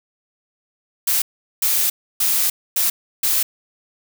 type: noise bursts at uneven times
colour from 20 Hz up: blue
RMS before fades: -18 dBFS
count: 5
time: 1.07-1.22 / 1.62-1.9 / 2.2-2.5 / 2.76-2.9 / 3.23-3.43 s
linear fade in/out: 5 ms
effects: none

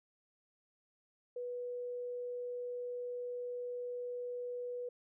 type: tone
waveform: sine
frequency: 490 Hz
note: B4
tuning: 14 cents flat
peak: -38 dBFS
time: 1.36-4.89 s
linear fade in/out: 5 ms
effects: none

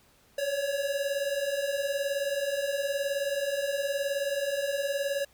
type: beating tone pair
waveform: square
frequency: 547 / 566 Hz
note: C#5 / C#5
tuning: -23 / +36 cents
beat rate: 19 Hz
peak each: -34 / -30 dBFS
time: 0.38-5.25 s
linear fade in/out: 5 ms
effects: pink hiss -62 dBFS RMS until 5.33 s

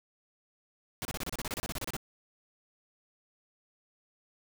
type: noise bursts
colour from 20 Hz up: pink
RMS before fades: -36 dBFS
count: 16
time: 1.02-1.966 s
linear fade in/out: 0 ms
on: 31 ms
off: 30 ms
effects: none

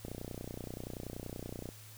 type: click train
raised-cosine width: 2 ms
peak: -28 dBFS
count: 51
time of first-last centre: 0.05-1.689 s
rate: 30.5 Hz
effects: added 107 Hz sine -53 dBFS peak until 1.97 s + white hiss -55 dBFS RMS until 1.97 s

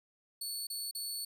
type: tone with dropouts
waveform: 20% pulse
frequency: 4435 Hz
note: C#8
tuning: in tune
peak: -31 dBFS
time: 0.41-1.25 s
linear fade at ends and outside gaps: 5 ms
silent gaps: 0.67-0.7 / 0.912-0.949 s
effects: none

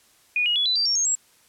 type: tone with pitch steps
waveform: sine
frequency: 2457 / 2888 / 3395 / 3991 / 4692 / 5516 / 6484 / 7622 Hz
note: D#7 / F#7 / G#7 / B7 / D8 / F8 / G#8 / A#8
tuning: -22 / -43 / +37 / +17 / -2 / -22 / -42 / +38 cents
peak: -19 dBFS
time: 0.36-1.152 s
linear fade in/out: 2 ms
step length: 99 ms
effects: white hiss -58 dBFS RMS until 1.48 s + low-pass 12000 Hz 12 dB/octave

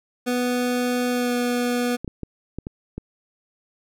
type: tone with pitch glide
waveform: 25% pulse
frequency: 246.9 to 244.1 Hz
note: B3 to B3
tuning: 0 to -20 cents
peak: -17 dBFS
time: 0.26-1.97 s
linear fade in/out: 20 ms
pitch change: -20 cents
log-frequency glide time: 1.1-1.34 s
type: clicks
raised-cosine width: 3 ms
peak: -17 dBFS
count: 6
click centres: 2.046 / 2.078 / 2.233 / 2.586 / 2.669 / 2.98 s
effects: none

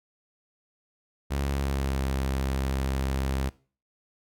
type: tone with pitch glide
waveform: sawtooth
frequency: 69.3 to 66.86 Hz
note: C#2 to C2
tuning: 0 to +38 cents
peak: -22 dBFS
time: 1.3-3.5 s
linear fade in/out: 20 ms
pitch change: -62 cents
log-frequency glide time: 1.53-2.03 s
effects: noise-tail reverb RT60 0.4 s tail -21 dB re dry

